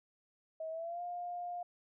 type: tone with pitch glide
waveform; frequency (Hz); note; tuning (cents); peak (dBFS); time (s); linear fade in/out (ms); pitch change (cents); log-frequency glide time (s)
sine; 640 to 706; D#5 to F5; +49 to +19; -38; 0.6-1.63; 5; +170; 0.7-1.02
effects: none